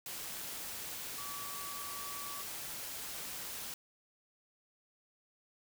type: tone in noise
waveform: sine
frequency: 1145 Hz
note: D6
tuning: 44 cents flat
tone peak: -46 dBFS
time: 1.18-2.42 s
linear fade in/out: 2 ms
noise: white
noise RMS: -43 dBFS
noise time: 0.06-3.74 s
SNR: -6 dB
effects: none